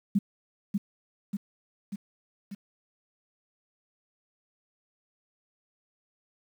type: tone with echo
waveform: sine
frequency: 200.5 Hz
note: G3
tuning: 39 cents sharp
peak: -19 dBFS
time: 0.15-0.19 s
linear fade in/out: 10 ms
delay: 590 ms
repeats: 4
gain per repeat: -4 dB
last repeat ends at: 2.55 s
effects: 9-bit

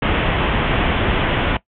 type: low-pass noise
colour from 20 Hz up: pink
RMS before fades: -18 dBFS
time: 0.02-1.57 s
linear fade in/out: 5 ms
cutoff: 3400 Hz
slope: 96 dB/octave
effects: noise-tail reverb RT60 0.1 s tail -19 dB re dry

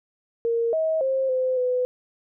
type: tone with pitch steps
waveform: sine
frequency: 463.9 / 638 / 531 / 514 / 501 Hz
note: A#4 / D#5 / C5 / C5 / B4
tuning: -8 / +43 / +25 / -31 / +25 cents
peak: -20 dBFS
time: 0.45-1.85 s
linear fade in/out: 0 ms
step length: 280 ms
effects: none

